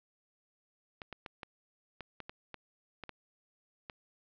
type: clicks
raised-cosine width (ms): 0.3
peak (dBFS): -26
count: 11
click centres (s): 1.018 / 1.127 / 1.262 / 1.432 / 2.007 / 2.203 / 2.295 / 2.543 / 3.037 / 3.093 / 3.898
effects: low-pass 4000 Hz 12 dB/octave